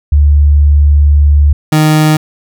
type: tone pair in turn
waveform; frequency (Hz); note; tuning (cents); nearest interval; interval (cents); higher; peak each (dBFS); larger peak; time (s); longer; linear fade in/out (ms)
sine / 30% pulse; 72.9 / 154.47; D2 / D#3; -12 / -12; octave + minor second; 1300; second; -3; neither; 0.12-1.53 / 1.72-2.17; first; 5
effects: none